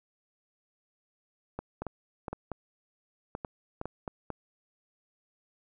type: clicks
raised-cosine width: 1 ms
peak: -21 dBFS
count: 12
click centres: 1.59 / 1.82 / 1.867 / 2.282 / 2.33 / 2.517 / 3.351 / 3.448 / 3.814 / 3.856 / 4.078 / 4.303 s
effects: none